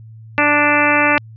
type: harmonic tone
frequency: 293.7 Hz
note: D4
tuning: in tune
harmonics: 1 / 2 / 3 / 4 / 5 / 6 / 7 / 8 / 9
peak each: -20 / -20 / -20 / -20 / -20 / -20 / -20 / -20 / -20 dBFS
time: 0.38-1.18 s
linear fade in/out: 0 ms
effects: added 111 Hz sine -35 dBFS peak until 1.36 s + resampled to 11025 Hz